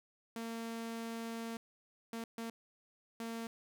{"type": "tone bursts at uneven times", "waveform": "sawtooth", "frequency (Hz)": 228.7, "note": "A#3", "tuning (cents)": -33, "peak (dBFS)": -36, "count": 4, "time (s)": [[0.36, 1.57], [2.13, 2.24], [2.38, 2.5], [3.2, 3.47]], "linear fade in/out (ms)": 2, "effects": []}